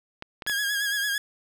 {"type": "clicks", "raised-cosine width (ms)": 0.3, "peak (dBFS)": -19, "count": 4, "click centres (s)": [0.224, 0.422, 0.465, 0.497]}
{"type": "tone with vibrato", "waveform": "sawtooth", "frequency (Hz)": 1651, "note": "G#6", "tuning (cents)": -11, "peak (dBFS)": -21, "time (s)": [0.47, 1.18], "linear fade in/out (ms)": 2, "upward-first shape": "sine", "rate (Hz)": 8.9, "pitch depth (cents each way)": 46}
{"effects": []}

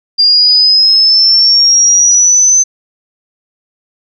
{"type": "exponential sweep", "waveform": "sine", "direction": "up", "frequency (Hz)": [4779, 6170], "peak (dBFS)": -4, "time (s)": [0.18, 2.64], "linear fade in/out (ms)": 20, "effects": []}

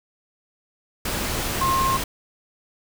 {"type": "tone in noise", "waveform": "sine", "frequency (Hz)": 1065, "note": "C6", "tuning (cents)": 30, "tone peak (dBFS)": -19, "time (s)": [1.61, 1.97], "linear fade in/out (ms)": 5, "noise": "pink", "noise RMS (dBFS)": -26, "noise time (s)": [1.05, 2.04], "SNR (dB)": 4, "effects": []}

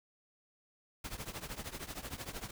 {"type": "noise with tremolo", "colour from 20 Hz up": "pink", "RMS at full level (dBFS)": -40, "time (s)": [1.04, 2.51], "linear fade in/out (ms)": 5, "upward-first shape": "triangle", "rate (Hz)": 13, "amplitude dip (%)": 90, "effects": []}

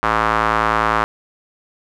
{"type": "tone with band-pass filter", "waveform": "square", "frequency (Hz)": 55, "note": "A1", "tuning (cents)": 0, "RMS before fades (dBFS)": -17, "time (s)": [0.03, 1.04], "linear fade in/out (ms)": 0, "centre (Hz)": 1200, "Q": 2.5, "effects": []}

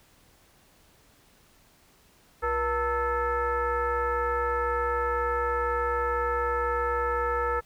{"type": "tone with frequency modulation", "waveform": "sine", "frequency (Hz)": 899, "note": "A5", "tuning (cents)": 37, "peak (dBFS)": -24, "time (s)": [2.42, 7.61], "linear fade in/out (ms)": 20, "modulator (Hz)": 418, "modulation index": 1.7, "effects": ["pink hiss -60 dBFS RMS until 7.65 s"]}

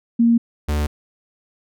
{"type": "tone pair in turn", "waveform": ["sine", "45% pulse"], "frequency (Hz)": [233.1, 74.34], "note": ["A#3", "D2"], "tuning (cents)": [0, 22], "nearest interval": "octave + minor sixth", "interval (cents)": 1978, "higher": "first", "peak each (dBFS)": [-11, -18], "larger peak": "first", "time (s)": [[0.19, 0.38], [0.68, 0.87]], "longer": "neither", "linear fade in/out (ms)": 10, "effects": []}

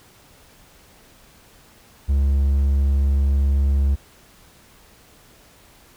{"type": "tone", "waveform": "triangle", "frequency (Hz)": 69.3, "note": "C#2", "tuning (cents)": 0, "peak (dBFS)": -13, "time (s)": [2.08, 3.96], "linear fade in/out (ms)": 20, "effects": ["pink hiss -51 dBFS RMS until 5.96 s"]}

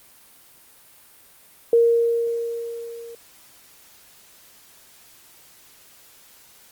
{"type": "tone with level ramp", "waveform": "sine", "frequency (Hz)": 466.2, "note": "A#4", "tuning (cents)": 0, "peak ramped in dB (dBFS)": [-11, -36], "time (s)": [1.73, 3.15], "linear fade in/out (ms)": 2, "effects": ["white hiss -51 dBFS RMS until 6.71 s", "Opus 32 kbps"]}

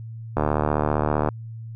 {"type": "click train", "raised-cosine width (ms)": 1, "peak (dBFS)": -7, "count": 70, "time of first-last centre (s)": [0.37, 1.288], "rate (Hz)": 75.2, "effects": ["added 113 Hz sine -33 dBFS peak until 1.75 s"]}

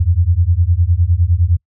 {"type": "beating tone pair", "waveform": "sine", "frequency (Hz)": [82, 91.8], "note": ["E2", "F#2"], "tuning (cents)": [-9, -13], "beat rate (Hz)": 9.8, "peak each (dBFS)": -13, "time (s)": [0, 1.57], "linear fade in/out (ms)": 10, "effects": ["noise-tail reverb RT60 0.1 s tail -26 dB re dry"]}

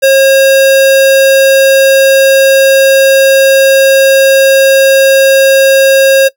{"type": "tone", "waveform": "square", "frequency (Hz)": 540, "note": "C#5", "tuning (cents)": -45, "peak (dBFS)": -3, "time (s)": [0.02, 6.29], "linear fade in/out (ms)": 20, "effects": ["noise-tail reverb RT60 0.1 s tail -21 dB re dry"]}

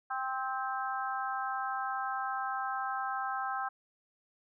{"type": "harmonic tone with a mistuned harmonic", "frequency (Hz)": 262.7, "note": "C4", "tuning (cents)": 7, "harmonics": [3, 4, 5, 6], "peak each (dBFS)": [-36, -39, -37, -40], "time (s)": [0.1, 3.69], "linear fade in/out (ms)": 10, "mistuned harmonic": 5, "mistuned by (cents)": -19, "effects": []}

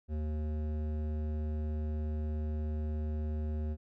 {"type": "tone with hard clipping", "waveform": "sine", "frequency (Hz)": 76.4, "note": "D#2", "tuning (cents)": -31, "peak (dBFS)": -34, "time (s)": [0.08, 3.77], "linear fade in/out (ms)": 50, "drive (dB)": 13, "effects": []}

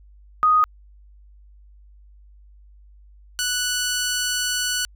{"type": "tone pair in turn", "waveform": ["sine", "10% pulse"], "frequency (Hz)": [1244.5, 1480], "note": ["D#6", "F#6"], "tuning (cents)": [0, 0], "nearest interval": "minor third", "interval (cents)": 300, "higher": "second", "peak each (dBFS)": -13, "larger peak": "neither", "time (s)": [[0.43, 0.64], [3.39, 4.85]], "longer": "second", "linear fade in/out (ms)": 0, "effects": ["added 50 Hz sine -46 dBFS peak until 4.95 s"]}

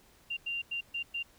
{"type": "tone bursts at uneven times", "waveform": "sine", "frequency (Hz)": 2780, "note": "F7", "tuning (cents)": -9, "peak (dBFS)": -32, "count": 5, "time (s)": [[0.3, 0.37], [0.46, 0.62], [0.71, 0.81], [0.94, 1.03], [1.14, 1.23]], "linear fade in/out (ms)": 10, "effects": ["pink hiss -62 dBFS RMS until 1.38 s"]}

